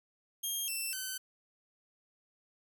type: tone with pitch steps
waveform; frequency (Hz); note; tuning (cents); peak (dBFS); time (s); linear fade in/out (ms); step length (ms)
5% pulse; 3222 / 2681 / 1526; G7 / E7 / G6; +47 / +29 / -47; -26; 0.43-1.18; 10; 250
effects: none